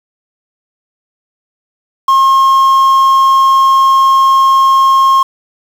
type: tone with quantisation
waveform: triangle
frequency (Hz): 1074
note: C6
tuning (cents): +45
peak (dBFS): -3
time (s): 2.08-5.23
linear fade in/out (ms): 5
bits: 5
effects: none